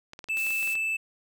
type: clicks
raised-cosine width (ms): 0.2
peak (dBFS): -24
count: 10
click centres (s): 0.134 / 0.191 / 0.242 / 0.287 / 0.372 / 0.467 / 0.506 / 0.628 / 0.675 / 0.754
type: tone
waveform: triangle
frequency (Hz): 2635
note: E7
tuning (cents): -1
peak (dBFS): -24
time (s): 0.29-0.97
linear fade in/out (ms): 10
type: noise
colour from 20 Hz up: blue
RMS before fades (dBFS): -39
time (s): 0.36-0.75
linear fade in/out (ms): 20
effects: none